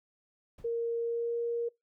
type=noise with exponential decay; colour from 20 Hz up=brown; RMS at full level=-47 dBFS; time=0.58-0.79 s; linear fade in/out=5 ms; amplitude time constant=44 ms
type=tone with pitch glide; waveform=sine; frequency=465.3 to 469.6 Hz; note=A#4 to A#4; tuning=-3 to +13 cents; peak=-29 dBFS; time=0.64-1.69 s; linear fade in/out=10 ms; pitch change=+16 cents; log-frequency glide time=0.99-1.37 s
effects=noise-tail reverb RT60 0.2 s tail -25 dB re dry